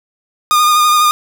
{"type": "tone with vibrato", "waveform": "45% pulse", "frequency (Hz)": 1220, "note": "D#6", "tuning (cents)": -34, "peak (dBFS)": -8, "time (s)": [0.51, 1.11], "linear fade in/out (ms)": 0, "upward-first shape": "sine", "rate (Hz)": 12, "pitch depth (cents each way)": 21, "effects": []}